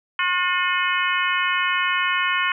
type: harmonic tone with a mistuned harmonic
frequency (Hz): 360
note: F#4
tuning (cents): -47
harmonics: 3 / 4 / 5 / 6 / 7 / 8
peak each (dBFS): -24 / -25 / -26 / -27 / -27 / -28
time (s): 0.19-2.52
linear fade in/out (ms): 2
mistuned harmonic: 8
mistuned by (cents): +63
effects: none